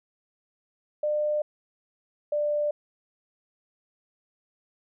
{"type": "tone pair in turn", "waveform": "sine", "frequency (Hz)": [600, 592.1], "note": ["D5", "D5"], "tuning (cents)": [37, 14], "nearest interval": "unison", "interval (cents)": 23, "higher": "first", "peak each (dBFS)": -23, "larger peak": "neither", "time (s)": [[1.03, 1.42], [2.32, 2.71]], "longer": "neither", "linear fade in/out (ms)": 5, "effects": []}